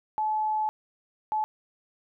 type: tone bursts at uneven times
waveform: sine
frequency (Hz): 861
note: A5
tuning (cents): -38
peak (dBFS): -24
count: 2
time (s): 0.18-0.69 / 1.32-1.44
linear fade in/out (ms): 0
effects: none